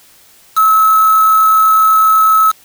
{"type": "tone with quantisation", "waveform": "sine", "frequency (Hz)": 1296, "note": "E6", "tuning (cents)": -30, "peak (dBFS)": -6, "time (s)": [0.56, 2.52], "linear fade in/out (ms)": 20, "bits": 3, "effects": ["white hiss -45 dBFS RMS until 2.64 s"]}